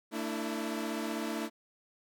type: chord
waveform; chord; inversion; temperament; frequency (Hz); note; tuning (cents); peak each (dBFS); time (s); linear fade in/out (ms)
sawtooth; A suspended fourth; none; equal with one note detuned; 224.9 / 293.7 / 329.6; A3 / D4 / E4; +38 / 0 / 0; -33 / -35 / -34; 0.11-1.5; 50
effects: none